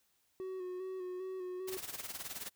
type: tone with vibrato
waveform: triangle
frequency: 370 Hz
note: F#4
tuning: in tune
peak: -37 dBFS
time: 0.4-1.77 s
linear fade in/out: 0 ms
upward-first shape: square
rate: 2.5 Hz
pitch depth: 27 cents each way
type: noise with tremolo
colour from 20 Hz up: white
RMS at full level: -41 dBFS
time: 1.67-2.5 s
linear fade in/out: 20 ms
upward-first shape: sine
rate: 19 Hz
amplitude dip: 75%
effects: white hiss -75 dBFS RMS until 2.55 s